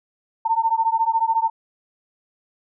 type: beating tone pair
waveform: sine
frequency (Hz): 897 / 911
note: A5 / A#5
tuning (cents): +33 / -40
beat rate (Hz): 14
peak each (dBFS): -20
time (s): 0.45-1.5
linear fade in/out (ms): 10
effects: none